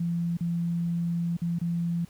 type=tone with dropouts; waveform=sine; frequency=170.4 Hz; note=F3; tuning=42 cents flat; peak=-25 dBFS; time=0-2.05 s; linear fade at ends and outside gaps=5 ms; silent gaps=0.371-0.407 / 1.369-1.417 / 1.588-1.613 s; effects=pink hiss -57 dBFS RMS until 2.09 s